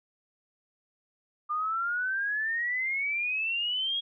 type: exponential sweep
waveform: sine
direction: up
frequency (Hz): 1200 to 3322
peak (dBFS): -27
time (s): 1.49-4.01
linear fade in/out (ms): 20
effects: none